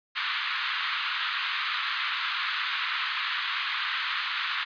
pink band-pass noise, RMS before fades -30 dBFS, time 0.15-4.65 s, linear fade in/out 20 ms, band 1100 to 4100 Hz, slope 48 dB/octave, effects resampled to 11025 Hz

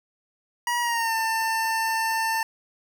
25% pulse tone with pitch glide, 960 to 895.7 Hz, B5 to A5, -49 to +31 cents, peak -19 dBFS, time 0.67-2.43 s, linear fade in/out 2 ms, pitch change -120 cents, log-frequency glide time 0.81-1.14 s, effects none

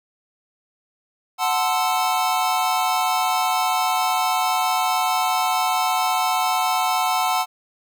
square chord, F# half-diminished seventh, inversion none, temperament equal with one note detuned, 740 / 880 / 1035.1 / 1318.5 Hz, F#5 / A5 / C6 / E6, 0 / 0 / -19 / 0 cents, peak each -23 / -25 / -26 / -27 dBFS, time 1.38-7.46 s, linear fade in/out 50 ms, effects none

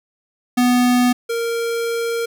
square tone pair in turn, 246.9 / 464.1 Hz, B3 / A#4, 0 / -8 cents, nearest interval major seventh, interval 1092 cents, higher second, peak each -13 / -20 dBFS, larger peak first, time 0.57-1.13 / 1.29-2.26 s, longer second, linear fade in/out 10 ms, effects none

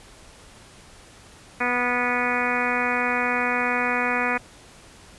harmonic tone with a mistuned harmonic, 245.8 Hz, B3, 8 cents flat, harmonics 1 / 2 / 3 / 4 / 5 / 6 / 7 / 8 / 9 / 10, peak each -30 / -30 / -30 / -30 / -30 / -30 / -30 / -30 / -30 / -30 dBFS, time 1.6-4.38 s, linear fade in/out 10 ms, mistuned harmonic 6, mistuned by -19 cents, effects pink hiss -48 dBFS RMS until 5.18 s + resampled to 24000 Hz

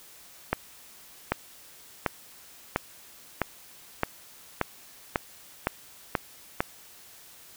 accelerating click train, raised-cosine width 0.5 ms, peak -8 dBFS, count 11, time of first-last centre 0.53-6.605 s, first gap 790 ms, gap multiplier 0.94, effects white hiss -51 dBFS RMS until 7.56 s

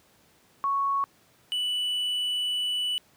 sine / triangle tone pair in turn, 1108.7 / 2967 Hz, C#6 / F#7, 0 / +4 cents, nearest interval octave + perfect fourth, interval 1704 cents, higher second, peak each -23 / -24 dBFS, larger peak first, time 0.64-1.04 / 1.52-2.98 s, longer second, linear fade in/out 0 ms, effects pink hiss -61 dBFS RMS until 3.16 s + high-pass 100 Hz 12 dB/octave

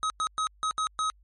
square tone bursts at uneven times, 1270 Hz, D#6, 35 cents sharp, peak -26 dBFS, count 6, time 0.03-0.1 / 0.2-0.27 / 0.38-0.47 / 0.63-0.71 / 0.78-0.87 / 0.99-1.1 s, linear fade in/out 0 ms, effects added 50 Hz sine -56 dBFS peak until 1.23 s + MP3 48 kbps

